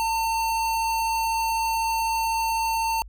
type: tone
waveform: square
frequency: 902 Hz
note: A5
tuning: 43 cents sharp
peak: -23 dBFS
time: 0-3.02 s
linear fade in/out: 0 ms
effects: added 50 Hz sine -40 dBFS peak until 3.08 s